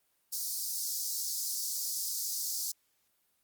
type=high-pass noise; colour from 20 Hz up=pink; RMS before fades=-35 dBFS; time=0.32-2.72 s; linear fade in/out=10 ms; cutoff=4700 Hz; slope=48 dB/octave; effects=white hiss -74 dBFS RMS until 3.43 s + Opus 32 kbps